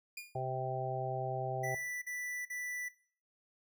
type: tone with exponential decay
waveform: sawtooth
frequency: 2423 Hz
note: D#7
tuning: 47 cents flat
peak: -36 dBFS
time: 0.17-0.41 s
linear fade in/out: 5 ms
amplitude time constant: 51 ms
type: harmonic tone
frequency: 130 Hz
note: C3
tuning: 11 cents flat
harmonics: 1 / 3 / 4 / 5 / 6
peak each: -39 / -43 / -45 / -41 / -39 dBFS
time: 0.35-1.75 s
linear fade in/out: 5 ms
type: tone bursts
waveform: square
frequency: 1975.5 Hz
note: B6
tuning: in tune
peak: -39 dBFS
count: 3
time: 1.63-2.888 s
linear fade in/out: 10 ms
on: 390 ms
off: 44 ms
effects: noise-tail reverb RT60 0.5 s tail -19 dB re dry